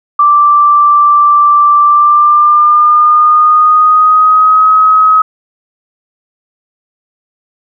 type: tone with pitch glide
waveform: sine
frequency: 1173 to 1271.8 Hz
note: D6 to D#6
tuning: -2 to +38 cents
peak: -3 dBFS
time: 0.19-5.22 s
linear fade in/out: 5 ms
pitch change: +140 cents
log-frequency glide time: 1.82-4.69 s
effects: none